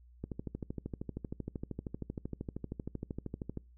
click train, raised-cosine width 3 ms, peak -25 dBFS, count 44, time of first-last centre 0.24-3.573 s, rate 12.9 Hz, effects noise-tail reverb RT60 0.3 s tail -26 dB re dry + added 60 Hz sine -56 dBFS peak until 3.77 s

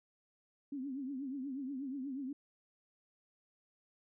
sine tone with vibrato, 270 Hz, C#4, 45 cents flat, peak -38 dBFS, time 0.72-2.33 s, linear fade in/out 5 ms, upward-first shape triangle, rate 8.3 Hz, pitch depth 140 cents each way, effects none

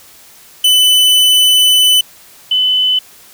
45% pulse / sine tone pair in turn, 3004 / 3016 Hz, F#7 / F#7, +26 / +32 cents, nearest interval unison, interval 6 cents, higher second, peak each -6 / -9 dBFS, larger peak first, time 0.64-2.01 / 2.51-2.99 s, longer first, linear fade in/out 5 ms, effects white hiss -41 dBFS RMS until 3.33 s

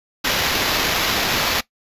violet noise with sample-and-hold, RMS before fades -20 dBFS, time 0.24-1.61 s, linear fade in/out 10 ms, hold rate 8820 Hz, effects noise-tail reverb RT60 0.1 s tail -18 dB re dry + resampled to 32000 Hz

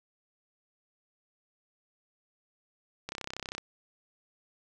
click train, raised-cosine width 0.2 ms, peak -19 dBFS, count 17, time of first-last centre 3.09-3.581 s, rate 32.6 Hz, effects none

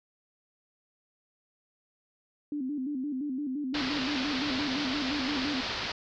sine tone with vibrato, 275.7 Hz, C#4, 9 cents flat, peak -30 dBFS, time 2.52-5.61 s, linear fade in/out 2 ms, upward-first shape square, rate 5.8 Hz, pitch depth 110 cents each way
white low-pass noise, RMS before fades -34 dBFS, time 3.74-5.92 s, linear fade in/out 5 ms, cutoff 4900 Hz, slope 48 dB/octave
effects none

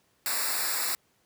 white noise with comb filter, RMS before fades -29 dBFS, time 0.26-0.95 s, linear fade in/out 0 ms, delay 0.32 ms, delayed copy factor -1, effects pink hiss -68 dBFS RMS until 1.25 s + high-pass 100 Hz 12 dB/octave

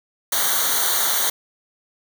white noise with comb filter, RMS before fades -20 dBFS, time 0.32-1.3 s, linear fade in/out 5 ms, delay 0.39 ms, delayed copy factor -1, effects none

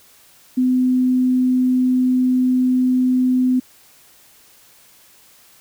sine tone, 254 Hz, B3, 49 cents sharp, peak -13 dBFS, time 0.57-3.6 s, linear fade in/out 10 ms, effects white hiss -50 dBFS RMS until 5.6 s

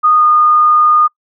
sine tone with pitch glide, 1234 to 1223.4 Hz, D#6 to D#6, -15 to -30 cents, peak -6 dBFS, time 0.03-1.08 s, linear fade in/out 20 ms, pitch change -15 cents, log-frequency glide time 0.18-0.23 s, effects noise-tail reverb RT60 0.1 s tail -23 dB re dry

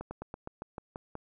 slowing click train, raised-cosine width 1 ms, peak -25 dBFS, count 9, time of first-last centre 0.01-1.154 s, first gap 100 ms, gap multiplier 1.1, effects none

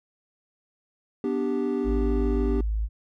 triangle chord, G major, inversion first, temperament equal, 246.9 / 293.7 / 392 Hz, B3 / D4 / G4, 0 / 0 / 0 cents, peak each -26 / -27 / -25 dBFS, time 1.24-2.61 s, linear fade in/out 2 ms
sine tone, 53.6 Hz, A1, 45 cents flat, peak -23 dBFS, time 1.84-2.89 s, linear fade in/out 50 ms
effects tanh soft clip ceiling -10 dBFS

